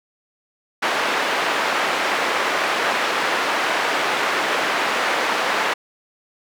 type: band-pass noise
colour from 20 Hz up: white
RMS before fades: -21 dBFS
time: 0.82-5.74 s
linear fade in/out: 10 ms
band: 390 to 1900 Hz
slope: 12 dB/octave
effects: none